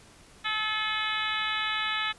harmonic tone with a mistuned harmonic, 431.7 Hz, A4, 33 cents flat, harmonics 2 / 3 / 4 / 5 / 6 / 7 / 8 / 9, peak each -39 / -33 / -33 / -35 / -37 / -37 / -35 / -37 dBFS, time 0.44-2.13 s, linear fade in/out 20 ms, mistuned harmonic 6, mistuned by -35 cents, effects pink hiss -54 dBFS RMS until 2.18 s + resampled to 24000 Hz

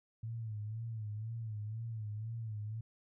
sine tone with vibrato, 110 Hz, A2, in tune, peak -38 dBFS, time 0.23-2.81 s, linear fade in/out 5 ms, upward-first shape sine, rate 2 Hz, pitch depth 85 cents each way, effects none

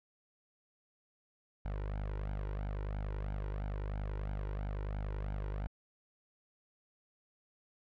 sawtooth tone with flanger, 50.5 Hz, G#1, 48 cents flat, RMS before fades -38 dBFS, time 1.65-5.67 s, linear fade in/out 0 ms, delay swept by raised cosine 1.3 to 2.14 ms, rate 3 Hz, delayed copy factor +0.7, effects low-pass 2000 Hz 12 dB/octave

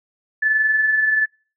sine tone pair together, 1720 / 1741 Hz, A6 / A6, -40 / -19 cents, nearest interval unison, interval 21 cents, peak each -26 / -15 dBFS, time 0.42-1.26 s, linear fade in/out 10 ms, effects noise-tail reverb RT60 0.4 s tail -26 dB re dry

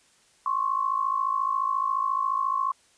sine tone pair together, 1057.7 / 1112 Hz, C6 / C#6, +18 / +5 cents, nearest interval minor second, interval 87 cents, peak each -26 dBFS, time 0.46-2.72 s, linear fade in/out 2 ms, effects white hiss -61 dBFS RMS until 2.97 s + resampled to 22050 Hz

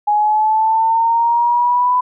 sine linear sweep, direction up, 830.6 to 1000 Hz, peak -11 dBFS, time 0.07-2.01 s, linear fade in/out 10 ms, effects none

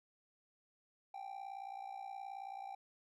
triangle tone with amplitude modulation, 784 Hz, G5, in tune, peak -39 dBFS, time 1.14-2.75 s, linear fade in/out 5 ms, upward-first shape sine, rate 58.8 Hz, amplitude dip 80%, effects none

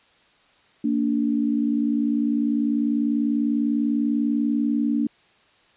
sine tone pair together, 230.4 / 290.5 Hz, A#3 / D4, -20 / -19 cents, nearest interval major third, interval 401 cents, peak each -22 dBFS, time 0.84-5.07 s, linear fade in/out 5 ms, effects white hiss -58 dBFS RMS until 5.76 s + resampled to 8000 Hz

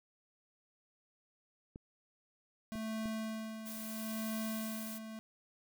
clicks, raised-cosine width 3 ms, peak -34 dBFS, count 3, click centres 1.759 / 2.755 / 3.057 s
square tone with tremolo, 220.2 Hz, A3, 2 cents sharp, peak -37 dBFS, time 2.72-5.19 s, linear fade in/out 0 ms, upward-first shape sine, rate 0.75 Hz, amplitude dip 60%
blue noise, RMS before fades -47 dBFS, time 3.65-4.99 s, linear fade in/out 20 ms
effects none

